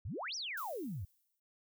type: exponential two-way sweep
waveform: sine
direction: up then down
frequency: 72.1 to 6060 to 79.7 Hz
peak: -38 dBFS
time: 0.05-1.05 s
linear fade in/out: 5 ms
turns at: 0.35 s
type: noise with exponential decay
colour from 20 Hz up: violet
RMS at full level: -46 dBFS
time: 0.57-1.4 s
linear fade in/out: 5 ms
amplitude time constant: 180 ms
effects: none